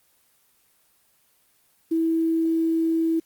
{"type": "tone with quantisation", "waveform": "sine", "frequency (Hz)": 326.5, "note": "E4", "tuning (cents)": -17, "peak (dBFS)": -19, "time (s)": [1.91, 3.2], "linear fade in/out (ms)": 10, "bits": 8, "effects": ["white hiss -63 dBFS RMS until 3.25 s", "Opus 24 kbps"]}